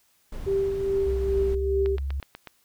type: noise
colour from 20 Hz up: brown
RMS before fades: -36 dBFS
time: 0.32-1.55 s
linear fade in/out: 5 ms
type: tone with tremolo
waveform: sine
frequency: 392 Hz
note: G4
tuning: in tune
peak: -20 dBFS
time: 0.46-1.97 s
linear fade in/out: 20 ms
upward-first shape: triangle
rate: 2.4 Hz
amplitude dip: 55%
type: tone with pitch glide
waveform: sine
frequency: 64.3 to 68.52 Hz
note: C2 to C#2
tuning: -30 to -19 cents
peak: -26 dBFS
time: 1.06-2.2 s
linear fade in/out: 0 ms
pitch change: +111 cents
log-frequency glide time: 1.52-1.63 s
type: click train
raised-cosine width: 0.3 ms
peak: -22 dBFS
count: 6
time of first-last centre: 1.86-2.473 s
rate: 8.16 Hz
effects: white hiss -65 dBFS RMS until 2.64 s